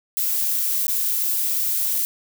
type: noise with dropouts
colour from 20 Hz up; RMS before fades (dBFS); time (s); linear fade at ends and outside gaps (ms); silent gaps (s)
violet; -22; 0.17-2.05; 0; 0.868-0.881
effects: none